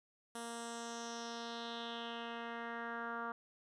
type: tone with low-pass filter sweep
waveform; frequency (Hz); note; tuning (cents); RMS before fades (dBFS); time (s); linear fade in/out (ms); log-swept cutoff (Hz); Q
10% pulse; 233.1; A#3; 0; -44; 0.35-3.32; 2; 10000 to 1300; 3.3
effects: none